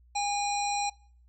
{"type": "harmonic tone with a mistuned harmonic", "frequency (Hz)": 814, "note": "G#5", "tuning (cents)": -35, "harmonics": [1, 3, 5, 7, 9], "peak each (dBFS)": [-28, -36, -37, -40, -38], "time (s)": [0.15, 0.9], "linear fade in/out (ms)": 10, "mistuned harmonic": 9, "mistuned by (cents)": 67, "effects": ["noise-tail reverb RT60 0.5 s tail -23 dB re dry", "added 60 Hz sine -56 dBFS peak until 1.28 s"]}